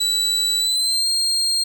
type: tone with pitch glide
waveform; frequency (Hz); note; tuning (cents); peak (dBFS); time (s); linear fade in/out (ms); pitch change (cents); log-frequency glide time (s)
35% pulse; 3951 to 4210; B7 to C8; 0 to +10; -16; 0-1.64; 10; +110; 0.59-1.07
effects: 9-bit